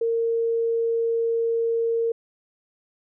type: tone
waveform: sine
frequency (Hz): 459.9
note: A#4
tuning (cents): -23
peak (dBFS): -20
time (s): 0.01-2.12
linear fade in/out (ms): 5
effects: none